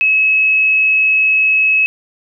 sine tone, 2575 Hz, E7, 41 cents flat, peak -9 dBFS, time 0.01-1.86 s, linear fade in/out 0 ms, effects none

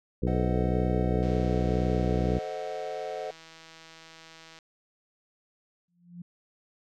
harmonic tone, 61.9 Hz, B1, 5 cents sharp, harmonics 1 / 2 / 3 / 4 / 5 / 6 / 7 / 8, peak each -29 / -30 / -30 / -36 / -34 / -36 / -35 / -37 dBFS, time 0.22-2.39 s, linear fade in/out 10 ms
triangle chord, A diminished seventh, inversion none, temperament equal with one note detuned, 438.5 / 523.3 / 622.3 / 740 Hz, A4 / C5 / Eb5 / Gb5, -6 / 0 / 0 / 0 cents, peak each -36 dBFS, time 0.27-3.31 s, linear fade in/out 2 ms
click train, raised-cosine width 0.2 ms, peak -32 dBFS, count 545, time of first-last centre 1.23-4.588 s, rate 162 Hz
sine tone with exponential growth, 174.61 Hz, F3, in tune, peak -36 dBFS, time 5.88-6.22 s, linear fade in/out 5 ms, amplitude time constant 73 ms
effects none

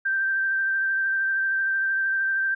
sine tone with vibrato, 1568 Hz, G6, in tune, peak -21 dBFS, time 0.05-2.55 s, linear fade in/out 10 ms, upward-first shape sine, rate 13 Hz, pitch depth 16 cents each way, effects none

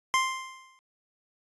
25% pulse tone with exponential decay, 1048 Hz, C6, 2 cents sharp, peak -16 dBFS, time 0.14-0.79 s, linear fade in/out 0 ms, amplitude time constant 140 ms, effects resampled to 22050 Hz

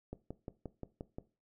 click train, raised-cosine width 2 ms, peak -28 dBFS, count 7, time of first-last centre 0.13-1.184 s, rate 5.69 Hz, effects noise-tail reverb RT60 0.3 s tail -17 dB re dry

